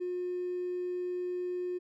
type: tone with hard clipping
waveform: triangle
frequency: 359.1 Hz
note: F4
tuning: 48 cents sharp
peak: -32 dBFS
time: 0-1.79 s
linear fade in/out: 20 ms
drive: 3 dB
effects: none